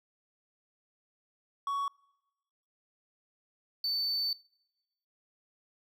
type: tone pair in turn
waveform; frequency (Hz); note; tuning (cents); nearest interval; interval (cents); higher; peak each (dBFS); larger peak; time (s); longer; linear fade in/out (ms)
triangle; 1119 / 4527; C#6 / C#8; +16 / +36; 2 octaves; 2420; second; -28; neither; 1.67-1.88 / 3.84-4.33; second; 2
effects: noise-tail reverb RT60 1.0 s tail -26 dB re dry